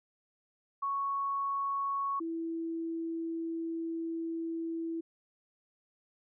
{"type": "tone pair in turn", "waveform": "sine", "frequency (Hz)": [1108.7, 329.6], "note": ["C#6", "E4"], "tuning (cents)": [0, 0], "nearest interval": "octave + major sixth", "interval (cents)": 2100, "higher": "first", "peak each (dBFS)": [-30, -33], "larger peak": "first", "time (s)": [[0.82, 2.2], [2.2, 5.01]], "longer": "second", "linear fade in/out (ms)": 10, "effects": []}